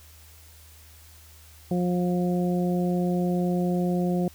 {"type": "harmonic tone", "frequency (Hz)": 178, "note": "F3", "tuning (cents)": 33, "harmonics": [1, 2, 3, 4], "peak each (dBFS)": [-23, -29, -33, -35], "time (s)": [1.71, 4.28], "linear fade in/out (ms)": 2, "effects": ["added 78 Hz sine -50 dBFS peak until 4.34 s", "white hiss -53 dBFS RMS until 4.34 s"]}